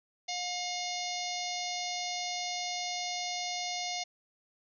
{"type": "harmonic tone", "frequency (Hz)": 715, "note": "F5", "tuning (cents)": 41, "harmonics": [1, 3, 4, 5, 6, 7, 8, 9], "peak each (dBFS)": [-38, -41, -45, -42, -42, -42, -43, -43], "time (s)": [0.28, 4.04], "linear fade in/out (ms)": 10, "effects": []}